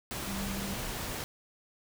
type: tone in noise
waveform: sine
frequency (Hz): 196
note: G3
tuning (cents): 0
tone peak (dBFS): -37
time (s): 0.27-0.74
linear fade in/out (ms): 0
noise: pink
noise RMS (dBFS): -37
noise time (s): 0.11-1.24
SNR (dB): -3
effects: none